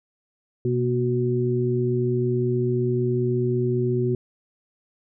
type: tone cluster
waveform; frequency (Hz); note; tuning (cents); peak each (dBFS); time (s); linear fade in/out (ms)
sine; 125.2 / 239.9 / 369.1; B2 / A#3 / F#4; +24 / +50 / -4; -23 / -28 / -23; 0.65-4.15; 2
effects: none